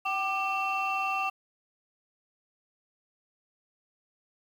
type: tone cluster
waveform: sine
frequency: 769 / 1189 / 2703 Hz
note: G5 / D6 / E7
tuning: -33 / +21 / +43 cents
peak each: -30 dBFS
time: 0.05-1.3 s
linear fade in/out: 10 ms
effects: tanh soft clip ceiling -22 dBFS + 9-bit